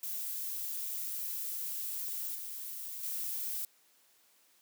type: noise with level steps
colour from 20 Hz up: violet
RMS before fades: -38 / -42 / -37 dBFS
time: 0.03-3.65 s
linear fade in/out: 2 ms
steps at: 2.35 / 3.03 s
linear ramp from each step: 5 ms
effects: white hiss -67 dBFS RMS until 4.61 s + high-pass 200 Hz 12 dB/octave